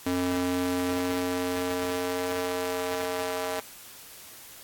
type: tone with high-pass filter sweep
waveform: square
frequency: 89.9 Hz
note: F#2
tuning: 49 cents flat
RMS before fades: -29 dBFS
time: 0.06-3.6 s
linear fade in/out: 5 ms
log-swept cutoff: 240 to 560 Hz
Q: 1.7
effects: white hiss -47 dBFS RMS until 4.63 s + AAC 64 kbps